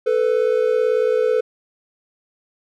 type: tone pair together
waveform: triangle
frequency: 440 / 498.2 Hz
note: A4 / B4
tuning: 0 / +15 cents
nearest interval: major second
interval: 215 cents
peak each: -16 dBFS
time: 0.06-1.41 s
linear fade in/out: 10 ms
effects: none